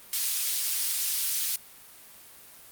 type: high-pass noise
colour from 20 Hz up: pink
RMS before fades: -28 dBFS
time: 0.13-1.56 s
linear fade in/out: 2 ms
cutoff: 4700 Hz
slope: 12 dB/octave
effects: white hiss -50 dBFS RMS until 2.71 s + Opus 32 kbps